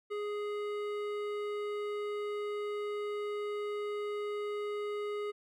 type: tone with hard clipping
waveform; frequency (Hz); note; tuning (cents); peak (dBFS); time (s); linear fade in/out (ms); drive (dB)
sine; 415.3; G#4; 0; -36; 0.1-5.32; 20; 13
effects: none